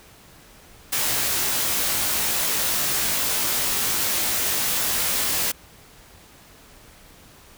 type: noise with comb filter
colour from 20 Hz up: white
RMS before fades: -23 dBFS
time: 0.92-5.52 s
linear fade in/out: 10 ms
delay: 19 ms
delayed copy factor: -0.9
effects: pink hiss -49 dBFS RMS until 7.57 s